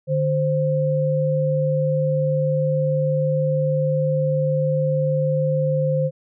sine tone pair together, 149.76 / 523.3 Hz, D3 / C5, +34 / 0 cents, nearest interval octave + minor seventh, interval 2166 cents, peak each -20 dBFS, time 0.07-6.11 s, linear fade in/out 50 ms, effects none

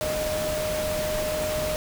sine tone in noise, 615 Hz, D#5, 20 cents flat, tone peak -26 dBFS, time 0.01-1.76 s, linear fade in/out 0 ms, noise pink, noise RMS -31 dBFS, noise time 0.01-1.76 s, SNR +2 dB, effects none

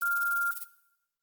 violet noise with tremolo, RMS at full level -36 dBFS, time 0.01-0.65 s, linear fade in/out 2 ms, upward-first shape sine, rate 20 Hz, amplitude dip 90%
sine tone, 1396.9 Hz, F6, in tune, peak -26 dBFS, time 0.02-0.51 s, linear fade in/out 2 ms
effects noise-tail reverb RT60 0.9 s tail -17 dB re dry + Opus 32 kbps

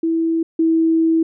sine tone pair in turn, 327.9 / 325.4 Hz, E4 / E4, -9 / -22 cents, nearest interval unison, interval 13 cents, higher first, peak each -15 / -12 dBFS, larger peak second, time 0.03-0.43 / 0.59-1.23 s, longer second, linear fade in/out 5 ms, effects none

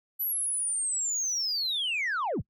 sine linear sweep, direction down, 11970 to 33.29 Hz, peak -25 dBFS, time 0.19-2.42 s, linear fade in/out 20 ms, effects noise-tail reverb RT60 0.1 s tail -26 dB re dry + tanh soft clip ceiling -25 dBFS

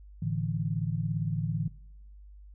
sine chord, A suspended fourth, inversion none, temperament equal, 110 / 146.83 / 164.81 Hz, A2 / D3 / E3, 0 / 0 / 0 cents, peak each -32 dBFS, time 0.22-1.68 s, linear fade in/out 5 ms, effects noise-tail reverb RT60 0.8 s tail -22 dB re dry + added 50 Hz sine -47 dBFS peak until 2.54 s

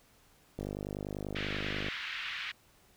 click train, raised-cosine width 2 ms, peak -24 dBFS, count 66, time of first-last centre 0.59-1.885 s, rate 50.2 Hz
pink band-pass noise, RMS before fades -39 dBFS, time 1.35-2.52 s, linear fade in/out 10 ms, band 1600 to 3400 Hz, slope 24 dB/octave
effects pink hiss -64 dBFS RMS until 2.96 s

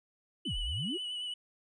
triangle tone with vibrato, 2960 Hz, F#7, in tune, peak -34 dBFS, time 0.45-1.34 s, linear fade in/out 5 ms, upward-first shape triangle, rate 9.2 Hz, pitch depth 41 cents each way
sine exponential two-way sweep, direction down then up, 415.5 to 32.34 to 415.5 Hz, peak -34 dBFS, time 0.45-0.98 s, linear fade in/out 20 ms, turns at 0.58 s
effects resampled to 22050 Hz

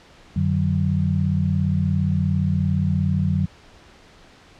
sine tone cluster, 92.1 / 149.5 / 186.8 Hz, F#2 / D3 / F#3, -7 / +31 / +17 cents, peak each -22 dBFS, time 0.36-3.46 s, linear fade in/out 5 ms, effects pink hiss -49 dBFS RMS until 4.59 s + low-pass 5000 Hz 12 dB/octave

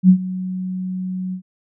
sine tone with ADSR envelope, 185 Hz, F#3, in tune, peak -4 dBFS, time 0.03-1.42 s, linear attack 60 ms, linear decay 83 ms, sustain -18 dB, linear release 88 ms, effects none

